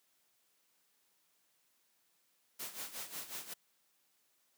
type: noise with tremolo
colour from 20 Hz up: white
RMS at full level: -42 dBFS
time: 2.59-3.54 s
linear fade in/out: 10 ms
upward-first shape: sine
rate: 5.5 Hz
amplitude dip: 75%
effects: white hiss -75 dBFS RMS until 4.57 s + high-pass 150 Hz 12 dB/octave